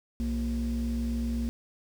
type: tone pair together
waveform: sine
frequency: 61.74 / 233.1 Hz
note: B1 / A#3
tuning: 0 / 0 cents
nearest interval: octave + major seventh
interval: 2300 cents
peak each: -28 dBFS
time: 0.2-1.49 s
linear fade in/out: 0 ms
effects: tanh soft clip ceiling -24 dBFS + 8-bit